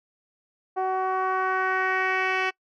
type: tone with low-pass filter sweep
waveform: 10% pulse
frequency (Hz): 375.8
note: F#4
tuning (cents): +27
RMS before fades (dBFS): -25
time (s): 0.76-2.51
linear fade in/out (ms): 20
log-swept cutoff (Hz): 770 to 3000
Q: 2
effects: noise-tail reverb RT60 0.1 s tail -24 dB re dry